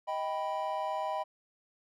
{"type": "chord", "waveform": "triangle", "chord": "Eb augmented", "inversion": "none", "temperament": "equal with one note detuned", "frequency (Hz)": [628.4, 784, 987.8], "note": ["Eb5", "G5", "B5"], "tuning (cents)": [17, 0, 0], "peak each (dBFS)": -34, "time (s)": [0.07, 1.24], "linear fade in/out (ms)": 20, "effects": []}